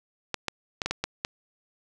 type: clicks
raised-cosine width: 0.2 ms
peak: -10 dBFS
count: 7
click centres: 0.343 / 0.483 / 0.818 / 0.86 / 0.91 / 1.04 / 1.249 s
effects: none